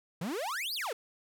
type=exponential two-way sweep; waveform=45% pulse; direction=up then down; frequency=152.2 to 5130 to 404.4 Hz; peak=-33 dBFS; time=0.21-0.93 s; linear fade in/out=5 ms; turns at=0.74 s; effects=none